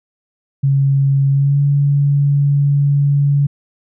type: tone with pitch glide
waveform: sine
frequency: 137.8 to 142.17 Hz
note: C#3 to C#3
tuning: -10 to +44 cents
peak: -10 dBFS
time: 0.63-3.47 s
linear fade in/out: 10 ms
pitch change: +54 cents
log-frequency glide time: 1.3-1.6 s
effects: none